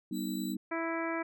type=chord; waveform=sine; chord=G augmented; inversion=none; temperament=just; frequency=196 / 245 / 306.2 Hz; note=G3 / B3 / D#4; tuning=0 / -14 / -28 cents; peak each=-37 dBFS; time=0.11-0.57 s; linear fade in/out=5 ms
type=tone; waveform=15% pulse; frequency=3951 Hz; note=B7; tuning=in tune; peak=-37 dBFS; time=0.12-0.56 s; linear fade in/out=50 ms
type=harmonic tone; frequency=330 Hz; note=E4; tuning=2 cents sharp; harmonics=1 / 2 / 3 / 4 / 5 / 6 / 7; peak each=-35 / -38 / -40 / -41 / -42 / -43 / -43 dBFS; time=0.71-1.23 s; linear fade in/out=10 ms
effects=none